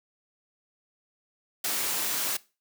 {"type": "noise", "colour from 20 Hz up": "white", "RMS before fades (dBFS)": -29, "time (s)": [1.64, 2.37], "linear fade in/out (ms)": 5, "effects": ["noise-tail reverb RT60 0.3 s tail -20 dB re dry", "high-pass 200 Hz 12 dB/octave"]}